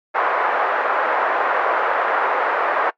white band-pass noise, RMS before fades -19 dBFS, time 0.14-2.91 s, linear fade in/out 20 ms, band 470 to 1500 Hz, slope 24 dB/octave, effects noise-tail reverb RT60 0.1 s tail -21 dB re dry + MP3 96 kbps

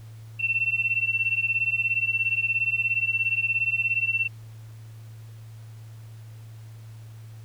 sine beating tone pair, 2691 / 2708 Hz, E7 / E7, +35 / +46 cents, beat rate 17 Hz, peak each -25 dBFS, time 0.39-4.28 s, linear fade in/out 20 ms, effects added 111 Hz sine -40 dBFS peak until 7.44 s + pink hiss -57 dBFS RMS until 7.44 s

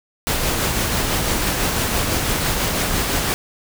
pink noise with tremolo, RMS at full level -19 dBFS, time 0.27-3.34 s, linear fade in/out 0 ms, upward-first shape triangle, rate 6 Hz, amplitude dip 30%, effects none

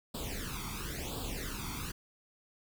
pink noise with flanger, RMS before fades -39 dBFS, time 0.14-1.92 s, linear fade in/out 10 ms, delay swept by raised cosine 0.24 to 0.88 ms, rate 0.96 Hz, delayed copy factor +0.85, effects none

